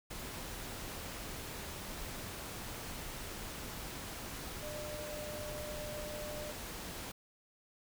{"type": "tone in noise", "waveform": "sine", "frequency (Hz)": 600, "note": "D5", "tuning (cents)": 37, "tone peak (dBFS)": -43, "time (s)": [4.62, 6.52], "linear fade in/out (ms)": 10, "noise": "pink", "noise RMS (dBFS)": -44, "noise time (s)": [0.1, 7.12], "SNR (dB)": -2, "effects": []}